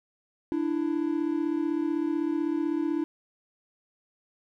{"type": "tone pair together", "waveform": "triangle", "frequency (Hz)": [296, 331.9], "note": ["D4", "E4"], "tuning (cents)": [14, 12], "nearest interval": "major second", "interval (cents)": 198, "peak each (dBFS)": -26, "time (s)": [0.52, 3.04], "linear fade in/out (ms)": 0, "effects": []}